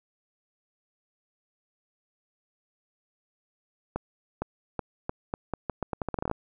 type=accelerating click train; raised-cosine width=1 ms; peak=-15 dBFS; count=18; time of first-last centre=3.96-6.314 s; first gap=460 ms; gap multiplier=0.81; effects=none